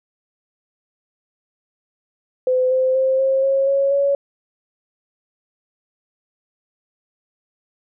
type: tone with pitch steps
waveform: sine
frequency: 510 / 518 / 526.2 / 534.4 / 542.8 / 551.4 / 560 Hz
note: C5 / C5 / C5 / C5 / C#5 / C#5 / C#5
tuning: -44 / -17 / +10 / +36 / -36 / -9 / +18 cents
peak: -14 dBFS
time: 2.47-4.15 s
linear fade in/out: 2 ms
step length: 240 ms
effects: none